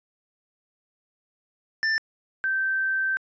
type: tone pair in turn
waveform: square / sine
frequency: 1777 / 1554.9 Hz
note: A6 / G6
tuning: +17 / -15 cents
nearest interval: major second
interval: 232 cents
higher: first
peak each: -22 dBFS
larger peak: neither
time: 1.83-1.98 / 2.44-3.17 s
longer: second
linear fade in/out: 0 ms
effects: resampled to 16000 Hz